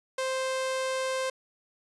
sawtooth tone, 523.3 Hz, C5, in tune, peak -24 dBFS, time 0.18-1.3 s, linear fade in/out 5 ms, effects resampled to 24000 Hz

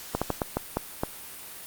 slowing click train, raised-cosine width 1 ms, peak -11 dBFS, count 7, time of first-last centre 0.15-1.035 s, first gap 66 ms, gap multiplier 1.32, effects white hiss -42 dBFS RMS until 1.66 s + Opus 48 kbps

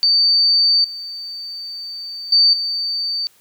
sine tone with level steps, 4588 Hz, D8, 41 cents flat, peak -11 / -27 / -9 / -19 dBFS, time 0.03-3.27 s, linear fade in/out 0 ms, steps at 0.84 / 2.32 / 2.53 s, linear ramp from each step 5 ms, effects white hiss -54 dBFS RMS until 3.4 s

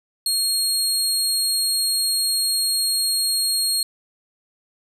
25% pulse tone, 4269 Hz, C8, 34 cents sharp, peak -14 dBFS, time 0.26-3.83 s, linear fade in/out 2 ms, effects none

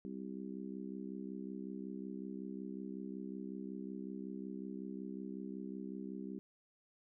harmonic tone, 65.41 Hz, C2, in tune, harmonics 3 / 4 / 5 / 6, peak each -45 / -47 / -49 / -51 dBFS, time 0.05-6.39 s, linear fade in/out 0 ms, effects none

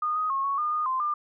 sine tone with pitch steps, 1226 / 1251 / 1086 / 1110 / 1215 / 1226 / 1040 / 1200 Hz, D#6 / D#6 / C#6 / C#6 / D#6 / D#6 / C6 / D6, -26 / +9 / -36 / +2 / -42 / -26 / -11 / +37 cents, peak -24 dBFS, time 0.02-1.14 s, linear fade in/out 5 ms, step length 140 ms, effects none

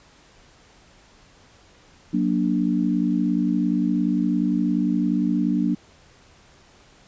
sine chord, Gb augmented, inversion none, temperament equal with one note detuned, 185 / 236.5 / 293.7 Hz, Gb3 / Bb3 / D4, 0 / +25 / 0 cents, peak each -23 dBFS, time 2.13-5.75 s, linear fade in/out 10 ms, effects pink hiss -53 dBFS RMS until 7.07 s + resampled to 16000 Hz

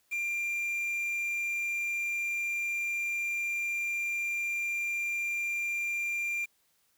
triangle tone with quantisation, 2384 Hz, D7, 25 cents sharp, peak -28 dBFS, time 0.11-6.46 s, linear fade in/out 20 ms, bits 8, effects white hiss -71 dBFS RMS until 6.97 s

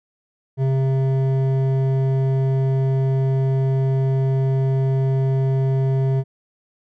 sine tone with hard clipping, 133.6 Hz, C3, 36 cents sharp, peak -18 dBFS, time 0.57-6.24 s, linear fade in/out 50 ms, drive 10 dB, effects none

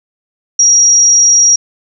sine tone, 5690 Hz, F8, 31 cents sharp, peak -4 dBFS, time 0.59-1.56 s, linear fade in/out 5 ms, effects none

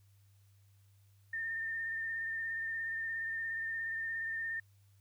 sine tone with vibrato, 1812 Hz, A#6, 50 cents flat, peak -35 dBFS, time 1.33-4.6 s, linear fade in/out 5 ms, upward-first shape sine, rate 17 Hz, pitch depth 23 cents each way, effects added 99 Hz sine -62 dBFS peak until 5 s + white hiss -75 dBFS RMS until 5 s

